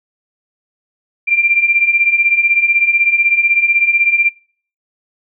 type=beating tone pair; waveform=sine; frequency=2361 / 2377 Hz; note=D7 / D7; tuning=+9 / +20 cents; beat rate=16 Hz; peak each=-15 / -11 dBFS; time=1.27-4.3 s; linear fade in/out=20 ms; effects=noise-tail reverb RT60 0.5 s tail -26 dB re dry